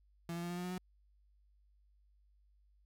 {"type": "tone with pitch steps", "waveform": "35% pulse", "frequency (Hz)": [168.9, 171.16, 173.45, 175.77, 178.12, 180.5, 182.91], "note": ["E3", "F3", "F3", "F3", "F3", "F#3", "F#3"], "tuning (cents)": [42, -35, -12, 11, 34, -43, -20], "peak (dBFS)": -37, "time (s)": [0.29, 0.78], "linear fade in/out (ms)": 2, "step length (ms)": 70, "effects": ["added 50 Hz sine -66 dBFS peak until 2.85 s"]}